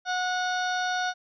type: harmonic tone with a mistuned harmonic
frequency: 731 Hz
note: F#5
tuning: 21 cents flat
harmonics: 1 / 2 / 3 / 4 / 5 / 6 / 7 / 8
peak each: -28 / -29 / -45 / -44 / -37 / -41 / -48 / -41 dBFS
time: 0.05-1.14 s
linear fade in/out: 50 ms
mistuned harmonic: 8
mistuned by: -21 cents
effects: none